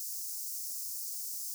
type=high-pass noise; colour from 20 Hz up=white; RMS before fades=-39 dBFS; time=0-1.54 s; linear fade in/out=0 ms; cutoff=5000 Hz; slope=48 dB/octave; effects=none

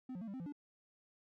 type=tone with pitch steps; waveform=triangle; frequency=256.7 / 178.8 / 227 / 197.5 / 261.4 / 170.4 / 290.4 Hz; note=C4 / F3 / A#3 / G3 / C4 / F3 / D4; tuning=-33 / +41 / -46 / +13 / -1 / -42 / -19 cents; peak=-40 dBFS; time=0.09-0.524 s; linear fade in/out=5 ms; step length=62 ms; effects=none

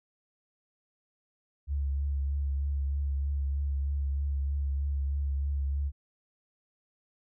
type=tone with vibrato; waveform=sine; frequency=70 Hz; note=C#2; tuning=18 cents sharp; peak=-27 dBFS; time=1.67-5.92 s; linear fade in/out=50 ms; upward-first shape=triangle; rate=3.2 Hz; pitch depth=31 cents each way; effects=none

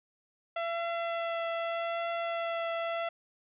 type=tone with vibrato; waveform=sawtooth; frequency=673 Hz; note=E5; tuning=36 cents sharp; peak=-27 dBFS; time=0.56-3.09 s; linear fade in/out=5 ms; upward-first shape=triangle; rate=0.81 Hz; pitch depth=13 cents each way; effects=resampled to 8000 Hz + 11-bit

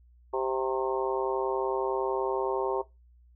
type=harmonic tone with a mistuned harmonic; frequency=130.81 Hz; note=C3; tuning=in tune; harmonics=3 / 4 / 5 / 6 / 7 / 8; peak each=-30 / -34 / -37 / -38 / -33 / -37 dBFS; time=0.33-2.82 s; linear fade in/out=10 ms; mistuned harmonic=8; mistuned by=+41 cents; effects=noise-tail reverb RT60 0.2 s tail -17 dB re dry + added 60 Hz sine -55 dBFS peak until 3.35 s

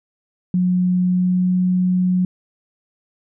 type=tone with pitch glide; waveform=sine; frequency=181.1 to 182.36 Hz; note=F#3 to F#3; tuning=-37 to -25 cents; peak=-14 dBFS; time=0.54-2.25 s; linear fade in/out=2 ms; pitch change=+12 cents; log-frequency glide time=1.03-1.54 s; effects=none

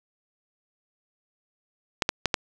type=clicks; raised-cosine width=0.2 ms; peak=-4 dBFS; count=4; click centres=2.022 / 2.091 / 2.257 / 2.342 s; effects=none

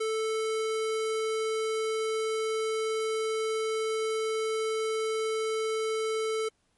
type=tone; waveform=square; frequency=440 Hz; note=A4; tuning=in tune; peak=-28 dBFS; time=0-6.49 s; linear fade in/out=10 ms; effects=pink hiss -72 dBFS RMS until 6.77 s + MP3 48 kbps

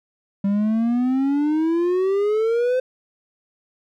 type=exponential sweep; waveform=triangle; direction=up; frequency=196 to 517 Hz; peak=-15 dBFS; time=0.44-2.8 s; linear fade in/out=5 ms; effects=none

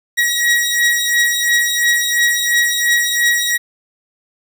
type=beating tone pair; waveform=sawtooth; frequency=1904 / 1906.9 Hz; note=A#6 / A#6; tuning=+36 / +39 cents; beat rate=2.9 Hz; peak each=-14 / -11 dBFS; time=0.17-3.58 s; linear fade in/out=20 ms; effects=none

